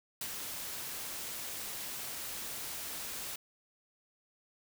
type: noise with ADSR envelope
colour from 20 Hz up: white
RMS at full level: -37 dBFS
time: 0.21-3.36 s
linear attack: 4 ms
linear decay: 60 ms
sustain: -4 dB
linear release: 5 ms
effects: none